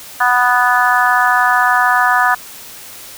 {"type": "harmonic tone", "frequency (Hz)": 246.9, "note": "B3", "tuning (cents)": 0, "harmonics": [3, 4, 5, 6, 7], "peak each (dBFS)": [-16, -16, -16, -16, -16], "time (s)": [0.2, 2.35], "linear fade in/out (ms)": 10, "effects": ["white hiss -34 dBFS RMS until 3.17 s"]}